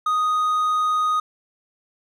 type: tone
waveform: triangle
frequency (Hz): 1244.5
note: D#6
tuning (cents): 0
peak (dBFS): -16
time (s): 0.06-1.2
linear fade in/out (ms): 5
effects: none